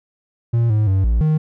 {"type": "tone with pitch steps", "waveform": "triangle", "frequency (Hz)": [117, 107.2, 95.8, 56.9, 155.2], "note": ["A#2", "A2", "G2", "A#1", "D#3"], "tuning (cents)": [7, -45, -39, -41, -4], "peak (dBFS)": -11, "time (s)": [0.53, 1.38], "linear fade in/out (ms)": 10, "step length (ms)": 170, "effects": []}